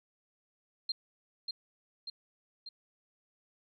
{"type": "tone with echo", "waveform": "sine", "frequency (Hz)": 4186, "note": "C8", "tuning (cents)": 0, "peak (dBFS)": -30, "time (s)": [0.89, 0.92], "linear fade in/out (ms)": 5, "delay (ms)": 590, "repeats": 3, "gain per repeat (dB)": -4, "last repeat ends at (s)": 2.69, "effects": []}